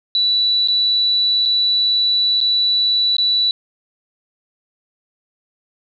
sine tone with dropouts, 3951 Hz, B7, in tune, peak -13 dBFS, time 0.15-3.51 s, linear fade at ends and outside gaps 1 ms, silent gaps 0.675-0.684 / 1.454-1.458 / 2.404-2.412 / 3.167-3.183 s, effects none

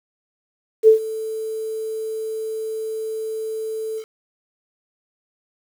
sine tone with ADSR envelope, 440 Hz, A4, in tune, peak -5 dBFS, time 0.83-4.05 s, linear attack 45 ms, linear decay 110 ms, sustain -19 dB, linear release 76 ms, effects 7-bit

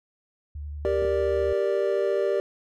sine tone with vibrato, 73.5 Hz, D2, 2 cents sharp, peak -32 dBFS, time 0.55-1.53 s, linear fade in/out 5 ms, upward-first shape sine, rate 11 Hz, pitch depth 28 cents each way
triangle chord, G minor, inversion none, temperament equal, 392 / 466.2 / 587.3 Hz, G4 / Bb4 / D5, 0 / 0 / 0 cents, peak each -23 / -26 / -24 dBFS, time 0.85-2.4 s, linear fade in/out 0 ms
clicks, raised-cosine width 2 ms, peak -25 dBFS, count 2, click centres 1.023 / 1.05 s
effects none

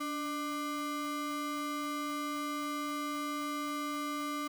square ring-modulated tone, 448.1 Hz, A4, 32 cents sharp, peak -32 dBFS, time 0-4.48 s, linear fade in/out 10 ms, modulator 738 Hz, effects none

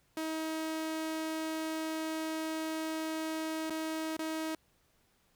sawtooth tone with dropouts, 317.7 Hz, D#4, 36 cents sharp, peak -30 dBFS, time 0.17-4.55 s, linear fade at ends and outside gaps 2 ms, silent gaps 3.698-3.705 / 4.167-4.191 s, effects pink hiss -71 dBFS RMS until 5.35 s

